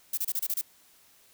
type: noise bursts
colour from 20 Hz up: violet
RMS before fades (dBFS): -29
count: 7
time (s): 0.13-0.613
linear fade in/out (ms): 5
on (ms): 45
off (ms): 28
effects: white hiss -60 dBFS RMS until 1.33 s